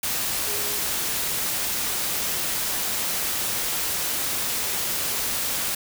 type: tone in noise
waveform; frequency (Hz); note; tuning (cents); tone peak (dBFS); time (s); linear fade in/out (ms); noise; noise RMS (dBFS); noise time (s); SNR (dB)
sine; 415.3; G#4; 0; -37; 0.47-0.79; 5; white; -26; 0.03-5.75; -14
effects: none